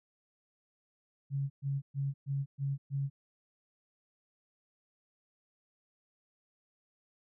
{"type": "tone bursts", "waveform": "sine", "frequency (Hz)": 138.6, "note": "C#3", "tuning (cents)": 0, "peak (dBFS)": -30, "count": 6, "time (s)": [1.3, 3.1], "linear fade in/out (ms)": 50, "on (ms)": 200, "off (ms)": 120, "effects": []}